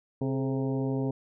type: harmonic tone with a mistuned harmonic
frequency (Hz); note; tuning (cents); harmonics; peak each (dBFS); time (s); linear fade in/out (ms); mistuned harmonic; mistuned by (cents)
132.8; C3; +26; 1 / 2 / 3 / 4 / 5 / 6 / 7; -30 / -30 / -34 / -39 / -44 / -46 / -47; 0.21-1.11; 5; 3; +73
effects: none